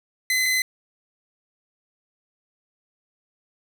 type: tone pair in turn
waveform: sawtooth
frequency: 2034 / 2034 Hz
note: C7 / C7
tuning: -50 / -50 cents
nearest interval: unison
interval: 0 cents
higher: neither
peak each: -16 dBFS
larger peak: neither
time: 0.3-0.46 / 0.46-0.62 s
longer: neither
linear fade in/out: 2 ms
effects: none